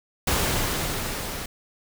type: noise with level ramp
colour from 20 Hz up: pink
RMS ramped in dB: -22 to -33 dBFS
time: 0.27-1.46 s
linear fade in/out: 5 ms
effects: none